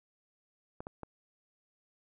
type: clicks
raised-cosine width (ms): 1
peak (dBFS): -27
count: 3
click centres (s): 0.805 / 0.869 / 1.033
effects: none